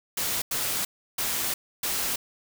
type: noise bursts at uneven times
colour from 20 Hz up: white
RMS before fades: -28 dBFS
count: 4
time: 0.17-0.42 / 0.51-0.85 / 1.18-1.54 / 1.83-2.16 s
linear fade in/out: 5 ms
effects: none